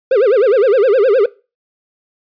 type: tone with vibrato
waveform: triangle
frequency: 461 Hz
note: A#4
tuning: 19 cents flat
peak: -6 dBFS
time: 0.11-1.26 s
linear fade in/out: 5 ms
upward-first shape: sine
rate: 9.7 Hz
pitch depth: 280 cents each way
effects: noise-tail reverb RT60 0.3 s tail -20 dB re dry + resampled to 11025 Hz